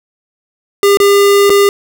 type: tone with dropouts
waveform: square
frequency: 402.1 Hz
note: G4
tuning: 44 cents sharp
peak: -6 dBFS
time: 0.83-1.69 s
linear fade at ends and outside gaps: 1 ms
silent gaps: 0.972-1.001 / 1.496-1.502 s
effects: none